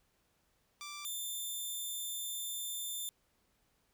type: tone pair in turn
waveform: 10% pulse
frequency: 1174.7 / 3557 Hz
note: D6 / A7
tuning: 0 / +18 cents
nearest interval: octave + perfect fifth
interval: 1918 cents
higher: second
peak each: -35 / -30 dBFS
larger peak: second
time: 0.81-1.05 / 1.05-3.09 s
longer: second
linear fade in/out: 0 ms
effects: pink hiss -75 dBFS RMS until 3.93 s